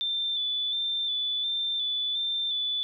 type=tone with vibrato; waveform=sine; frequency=3524 Hz; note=A7; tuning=2 cents sharp; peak=-26 dBFS; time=0.01-2.83 s; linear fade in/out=0 ms; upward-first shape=square; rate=1.4 Hz; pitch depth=24 cents each way; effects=none